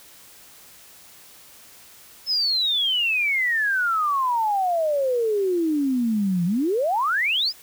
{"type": "exponential two-way sweep", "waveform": "sine", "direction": "down then up", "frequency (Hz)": [5274, 168.3, 5274], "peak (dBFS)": -19, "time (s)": [2.26, 7.53], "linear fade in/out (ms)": 50, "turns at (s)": 6.45, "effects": ["white hiss -48 dBFS RMS until 7.62 s"]}